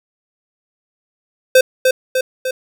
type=tone with echo; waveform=square; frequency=516 Hz; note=C5; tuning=24 cents flat; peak=-6 dBFS; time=1.55-1.61 s; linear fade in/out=5 ms; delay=300 ms; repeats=3; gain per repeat=-4 dB; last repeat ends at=2.51 s; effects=none